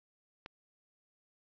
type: click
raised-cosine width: 0.3 ms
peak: -28 dBFS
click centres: 0.461 s
effects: resampled to 16000 Hz